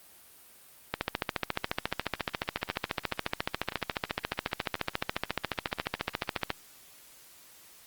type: two click trains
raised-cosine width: 0.3 ms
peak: -11 / -19 dBFS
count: 80 / 4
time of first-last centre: 0.94-6.503 / 2.69-5.786 s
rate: 14.2 / 0.969 Hz
effects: white hiss -55 dBFS RMS until 7.86 s + Opus 32 kbps